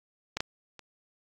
clicks, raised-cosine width 0.2 ms, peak -13 / -11 / -28 dBFS, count 3, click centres 0.37 / 0.405 / 0.793 s, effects AAC 48 kbps

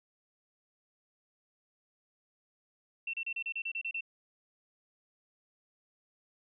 sine tone bursts, 2700 Hz, E7, 41 cents sharp, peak -33 dBFS, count 10, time 3.07-4.008 s, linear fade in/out 5 ms, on 65 ms, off 32 ms, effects none

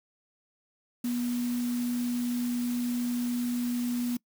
sine tone in noise, 242.8 Hz, B3, 29 cents flat, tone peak -27 dBFS, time 1.04-4.17 s, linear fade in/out 5 ms, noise white, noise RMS -43 dBFS, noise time 1.04-4.17 s, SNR +13 dB, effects noise-tail reverb RT60 0.1 s tail -24 dB re dry

